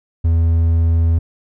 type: tone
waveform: triangle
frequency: 82.7 Hz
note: E2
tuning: 6 cents sharp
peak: -9 dBFS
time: 0.24-1.19 s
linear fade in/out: 10 ms
effects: none